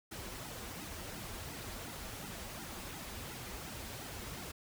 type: noise with flanger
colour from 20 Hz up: pink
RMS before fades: -45 dBFS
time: 0.11-4.52 s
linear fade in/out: 10 ms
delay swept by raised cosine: 1.7 to 7.2 ms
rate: 2.8 Hz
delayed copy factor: -1
effects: none